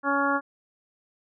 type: harmonic tone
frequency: 280 Hz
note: C#4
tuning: 18 cents sharp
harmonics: 1 / 2 / 3 / 4 / 5 / 6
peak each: -28 / -30 / -30 / -27 / -27 / -32 dBFS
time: 0.03-0.41 s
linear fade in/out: 50 ms
effects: none